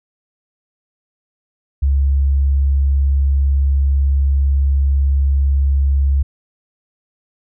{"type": "tone", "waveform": "sine", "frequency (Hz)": 69, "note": "C#2", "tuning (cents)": -7, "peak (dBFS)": -11, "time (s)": [1.82, 6.23], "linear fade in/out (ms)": 10, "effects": []}